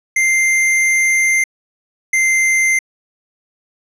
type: tone pair in turn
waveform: square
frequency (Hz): 2093 / 2085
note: C7 / C7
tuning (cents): 0 / -7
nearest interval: unison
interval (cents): 7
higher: first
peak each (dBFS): -12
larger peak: neither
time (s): 0.16-1.44 / 2.13-2.79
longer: first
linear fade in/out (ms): 5
effects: low-pass 11000 Hz 12 dB/octave